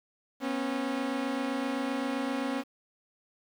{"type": "tone pair together", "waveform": "sawtooth", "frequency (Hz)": [245, 272.7], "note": ["B3", "C#4"], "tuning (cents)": [-14, -28], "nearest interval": "major second", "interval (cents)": 186, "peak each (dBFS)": [-30, -27], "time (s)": [0.4, 2.64], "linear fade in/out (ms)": 50, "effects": ["low-pass 4000 Hz 12 dB/octave", "9-bit"]}